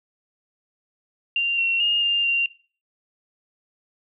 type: tone with pitch steps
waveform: sine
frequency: 2780 / 2731 / 2838 / 2802 / 2769 Hz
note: F7 / F7 / F7 / F7 / F7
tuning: -9 / -39 / +27 / +5 / -15 cents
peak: -18 dBFS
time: 1.36-2.46 s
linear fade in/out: 2 ms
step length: 220 ms
effects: noise-tail reverb RT60 0.4 s tail -19 dB re dry